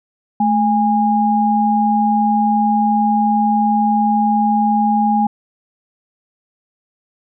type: tone pair together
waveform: sine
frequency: 217.2 / 820 Hz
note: A3 / G#5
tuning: -22 / -22 cents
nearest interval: octave + major seventh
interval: 2300 cents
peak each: -15 / -14 dBFS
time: 0.4-5.27 s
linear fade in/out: 5 ms
effects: none